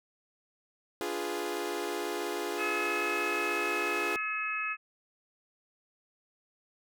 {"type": "chord", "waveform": "sawtooth", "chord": "D diminished seventh", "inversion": "none", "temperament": "equal", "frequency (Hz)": [293.7, 349.2, 415.3, 493.9], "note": ["D4", "F4", "Ab4", "Cb5"], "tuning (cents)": [0, 0, 0, 0], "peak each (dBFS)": [-38, -32, -32, -38], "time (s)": [1.01, 4.16], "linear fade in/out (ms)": 0}
{"type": "harmonic tone", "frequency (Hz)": 427.5, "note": "A4", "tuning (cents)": -50, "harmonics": [3, 4, 5, 6], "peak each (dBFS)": [-36, -38, -42, -33], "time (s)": [2.57, 4.77], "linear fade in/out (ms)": 50}
{"effects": []}